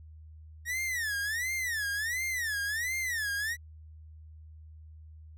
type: tone with vibrato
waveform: 45% pulse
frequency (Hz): 1849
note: A#6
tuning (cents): -15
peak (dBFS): -30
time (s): 0.65-3.57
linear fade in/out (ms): 50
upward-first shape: sine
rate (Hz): 1.4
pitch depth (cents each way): 230
effects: added 78 Hz sine -47 dBFS peak until 5.37 s